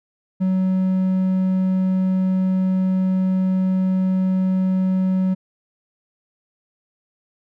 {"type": "tone", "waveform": "triangle", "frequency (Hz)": 187.2, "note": "F#3", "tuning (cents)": 20, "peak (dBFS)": -14, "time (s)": [0.4, 5.35], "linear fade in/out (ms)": 20, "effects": []}